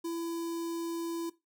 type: tone with notch filter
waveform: square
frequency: 334.9 Hz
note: E4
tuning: 27 cents sharp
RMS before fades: -35 dBFS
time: 0.04-1.3 s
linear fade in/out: 10 ms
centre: 2000 Hz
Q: 0.62
effects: noise-tail reverb RT60 0.2 s tail -17 dB re dry